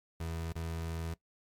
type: tone with dropouts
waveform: 30% pulse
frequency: 82.3 Hz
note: E2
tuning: 2 cents flat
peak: -33 dBFS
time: 0.2-1.14 s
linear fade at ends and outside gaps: 5 ms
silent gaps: 0.524-0.554 s
effects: noise-tail reverb RT60 0.1 s tail -19 dB re dry + MP3 96 kbps